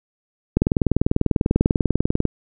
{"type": "click train", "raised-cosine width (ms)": 3, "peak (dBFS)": -3, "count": 35, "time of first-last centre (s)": [0.57, 2.253], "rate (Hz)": 20.2, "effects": []}